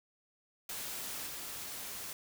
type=noise with level steps; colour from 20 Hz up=white; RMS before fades=-41 / -43 dBFS; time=0.69-2.13 s; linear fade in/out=2 ms; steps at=1.26 s; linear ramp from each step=20 ms; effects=none